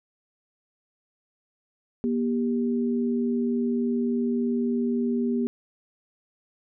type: tone pair together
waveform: sine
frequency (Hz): 239.3 / 395.8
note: A#3 / G4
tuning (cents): +46 / +17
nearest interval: major sixth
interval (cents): 871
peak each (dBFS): -23 / -29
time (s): 2.04-5.47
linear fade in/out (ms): 0
effects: none